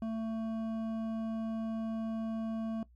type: tone with hard clipping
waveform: sine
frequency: 223.3 Hz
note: A3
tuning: 26 cents sharp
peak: -35 dBFS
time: 0.02-2.83 s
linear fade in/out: 2 ms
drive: 9 dB
effects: noise-tail reverb RT60 0.1 s tail -18 dB re dry + added 60 Hz sine -58 dBFS peak until 2.95 s